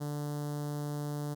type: tone with notch filter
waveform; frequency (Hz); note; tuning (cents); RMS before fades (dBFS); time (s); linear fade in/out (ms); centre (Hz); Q
sawtooth; 146.83; D3; 0; -36; 0-1.35; 20; 2400; 0.52
effects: none